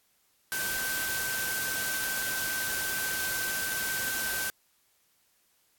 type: tone in noise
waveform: sine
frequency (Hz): 1545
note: G6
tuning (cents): -26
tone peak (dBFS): -32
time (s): 0.52-4.5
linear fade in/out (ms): 0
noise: white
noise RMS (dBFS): -33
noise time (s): 0.52-4.5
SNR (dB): -2
effects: white hiss -69 dBFS RMS until 5.78 s + AAC 64 kbps